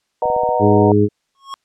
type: chord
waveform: sine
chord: B major seventh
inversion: none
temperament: just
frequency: 493.9 / 617.4 / 740.8 / 926 Hz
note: B4 / D#5 / F#5 / A#5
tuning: 0 / -14 / +2 / -12 cents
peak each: -20 dBFS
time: 0.22-0.92 s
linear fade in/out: 2 ms
type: clicks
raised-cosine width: 2 ms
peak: -20 dBFS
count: 5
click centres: 0.256 / 0.301 / 0.364 / 0.435 / 0.49 s
type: harmonic tone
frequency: 103.6 Hz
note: G#2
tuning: 4 cents flat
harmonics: 1 / 2 / 3 / 4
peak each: -16 / -17 / -16 / -14 dBFS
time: 0.59-1.09 s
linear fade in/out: 50 ms
type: tone with exponential growth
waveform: square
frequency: 1094 Hz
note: C#6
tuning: 23 cents flat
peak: -24 dBFS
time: 1.35-1.54 s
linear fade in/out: 0 ms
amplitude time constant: 40 ms
effects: white hiss -69 dBFS RMS until 1.64 s + low-pass 7000 Hz 12 dB/octave